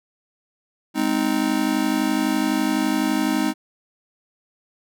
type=chord; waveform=square; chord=Ab major; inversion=none; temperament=just; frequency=207.7 / 259.6 / 311.5 Hz; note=Ab3 / C4 / Eb4; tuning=0 / -13 / +2 cents; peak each=-26 / -24 / -23 dBFS; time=0.94-3.54 s; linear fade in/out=50 ms; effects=none